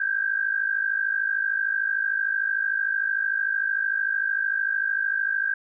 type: tone pair together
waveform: sine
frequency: 1563 / 1616.3 Hz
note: G6 / G#6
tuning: -6 / -47 cents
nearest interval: minor second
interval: 59 cents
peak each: -25 dBFS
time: 0-5.54 s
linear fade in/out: 5 ms
effects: none